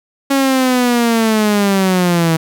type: linear sweep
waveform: sawtooth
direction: down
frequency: 276.6 to 160 Hz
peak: -7 dBFS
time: 0.3-2.37 s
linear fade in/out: 10 ms
effects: none